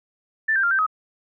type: tone with pitch steps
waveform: sine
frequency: 1768 / 1579 / 1394 / 1560 / 1268 Hz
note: A6 / G6 / F6 / G6 / D#6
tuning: +8 / +12 / -4 / -9 / +32 cents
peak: -17 dBFS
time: 0.48-0.865 s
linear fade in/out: 10 ms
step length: 77 ms
effects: none

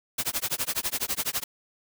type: noise with tremolo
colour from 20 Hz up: white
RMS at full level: -26 dBFS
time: 0.18-1.44 s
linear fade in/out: 5 ms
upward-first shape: sine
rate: 12 Hz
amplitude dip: 100%
effects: none

